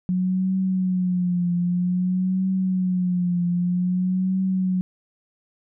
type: tone with vibrato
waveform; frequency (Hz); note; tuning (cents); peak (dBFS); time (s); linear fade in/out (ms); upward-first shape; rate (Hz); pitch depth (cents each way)
sine; 181.8; F#3; -30; -19; 0.09-4.81; 0; triangle; 0.52; 73
effects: none